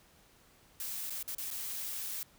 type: noise with dropouts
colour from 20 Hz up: blue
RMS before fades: -39 dBFS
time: 0.8-2.23 s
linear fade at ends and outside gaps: 1 ms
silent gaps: 1.098-1.104 / 1.228-1.278 / 1.349-1.382 / 1.504-1.511 s
effects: pink hiss -63 dBFS RMS until 2.38 s